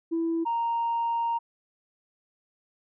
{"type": "tone pair in turn", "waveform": "sine", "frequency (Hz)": [330.7, 930], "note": ["E4", "A#5"], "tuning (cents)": [6, -4], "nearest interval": "octave + tritone", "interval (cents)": 1790, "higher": "second", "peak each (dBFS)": -23, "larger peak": "neither", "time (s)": [[0.11, 0.45], [0.45, 1.39]], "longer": "second", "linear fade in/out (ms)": 20, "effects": ["tanh soft clip ceiling -21 dBFS"]}